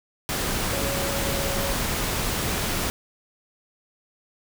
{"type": "tone in noise", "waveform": "sine", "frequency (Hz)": 554.4, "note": "C#5", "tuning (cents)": 0, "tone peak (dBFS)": -31, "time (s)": [0.73, 1.73], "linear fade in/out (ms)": 0, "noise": "pink", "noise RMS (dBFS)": -26, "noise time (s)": [0.29, 2.9], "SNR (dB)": -8, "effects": []}